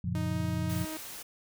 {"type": "chord", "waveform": "sine", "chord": "Gb major seventh", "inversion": "none", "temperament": "equal with one note detuned", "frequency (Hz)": [91.91, 116.54, 138.59, 174.61], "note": ["Gb2", "Bb2", "Db3", "F3"], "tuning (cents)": [-11, 0, 0, 0], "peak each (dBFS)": [-34, -35, -38, -33], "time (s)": [0.04, 0.85], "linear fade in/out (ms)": 5}
{"type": "tone with pitch glide", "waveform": "sawtooth", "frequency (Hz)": [311.1, 314], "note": ["D#4", "D#4"], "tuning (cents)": [0, 16], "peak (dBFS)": -33, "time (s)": [0.15, 0.97], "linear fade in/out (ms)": 0, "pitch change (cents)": 16, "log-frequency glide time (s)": [0.26, 0.4]}
{"type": "noise", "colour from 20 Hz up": "white", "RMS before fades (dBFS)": -43, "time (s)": [0.69, 1.23], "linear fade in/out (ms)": 10}
{"effects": []}